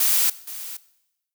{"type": "noise with echo", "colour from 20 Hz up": "blue", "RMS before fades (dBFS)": -19, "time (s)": [0, 0.3], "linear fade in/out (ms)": 5, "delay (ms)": 470, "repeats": 1, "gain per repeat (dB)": -15, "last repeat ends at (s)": 0.77, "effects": ["noise-tail reverb RT60 0.9 s tail -18 dB re dry"]}